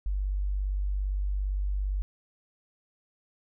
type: tone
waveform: sine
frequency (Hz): 48.77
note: G1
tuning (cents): -8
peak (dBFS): -26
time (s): 0.06-2.02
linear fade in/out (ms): 0
effects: none